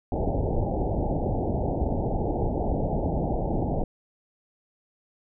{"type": "low-pass noise", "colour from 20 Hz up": "pink", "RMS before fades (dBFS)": -26, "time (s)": [0.12, 3.84], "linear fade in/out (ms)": 2, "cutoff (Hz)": 850, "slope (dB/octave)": 96, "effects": []}